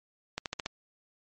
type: accelerating click train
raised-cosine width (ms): 0.2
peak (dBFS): -15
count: 5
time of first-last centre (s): 0.38-0.661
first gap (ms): 78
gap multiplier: 0.93
effects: MP3 32 kbps